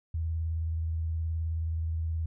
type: tone with vibrato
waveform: sine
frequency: 81.2 Hz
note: E2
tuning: 26 cents flat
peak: -28 dBFS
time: 0.14-2.26 s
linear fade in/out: 5 ms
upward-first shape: sine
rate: 19 Hz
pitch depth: 41 cents each way
effects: none